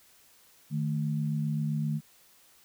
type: tone pair together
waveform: sine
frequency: 152.33 / 220 Hz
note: D#3 / A3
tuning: -36 / 0 cents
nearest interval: tritone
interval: 636 cents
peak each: -28 / -33 dBFS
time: 0.7-2.01 s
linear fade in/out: 50 ms
effects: white hiss -60 dBFS RMS until 2.64 s